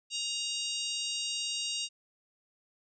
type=harmonic tone; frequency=938 Hz; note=A#5; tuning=11 cents sharp; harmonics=3 / 4 / 5 / 6 / 7 / 8 / 9; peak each=-36 / -38 / -40 / -42 / -43 / -44 / -45 dBFS; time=0.1-1.89 s; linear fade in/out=50 ms; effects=none